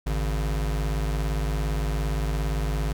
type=tone pair together; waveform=square; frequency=52.82 / 141 Hz; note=G#1 / C#3; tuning=+30 / +30 cents; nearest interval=octave + perfect fourth; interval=1700 cents; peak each=-25 / -33 dBFS; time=0.06-2.93 s; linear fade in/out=10 ms; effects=none